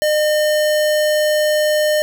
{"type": "tone", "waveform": "square", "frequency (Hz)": 607, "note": "D#5", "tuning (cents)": -43, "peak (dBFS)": -14, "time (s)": [0.02, 2.02], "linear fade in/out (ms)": 0, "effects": ["8-bit"]}